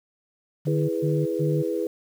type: tone bursts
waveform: sine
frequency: 150.6 Hz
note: D3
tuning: 44 cents sharp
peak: -22 dBFS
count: 3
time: 0.65-1.63 s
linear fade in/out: 20 ms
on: 240 ms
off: 130 ms
type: chord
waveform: sine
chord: E major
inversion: none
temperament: equal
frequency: 329.6 / 415.3 / 493.9 Hz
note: E4 / G#4 / B4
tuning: 0 / 0 / 0 cents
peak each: -28 dBFS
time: 0.67-1.87 s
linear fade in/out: 2 ms
effects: 8-bit